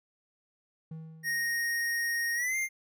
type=tone with exponential decay; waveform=triangle; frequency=160 Hz; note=D#3; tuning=49 cents sharp; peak=-35 dBFS; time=0.91-1.88 s; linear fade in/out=5 ms; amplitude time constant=210 ms
type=tone with pitch glide; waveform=square; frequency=1864.7 to 2105 Hz; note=A#6 to C7; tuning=0 to +10 cents; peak=-29 dBFS; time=1.23-2.69 s; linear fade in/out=50 ms; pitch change=+210 cents; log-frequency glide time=2.35-2.56 s
effects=none